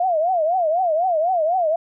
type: tone with vibrato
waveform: sine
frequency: 681 Hz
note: F5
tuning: 44 cents flat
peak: -16 dBFS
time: 0-1.76 s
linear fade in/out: 5 ms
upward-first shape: triangle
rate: 4 Hz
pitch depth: 220 cents each way
effects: none